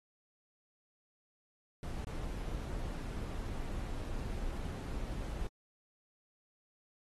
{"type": "noise with dropouts", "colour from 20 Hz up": "brown", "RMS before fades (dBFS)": -39, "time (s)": [1.83, 5.47], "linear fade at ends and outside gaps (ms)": 1, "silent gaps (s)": [2.045, 2.07], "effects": ["AAC 32 kbps"]}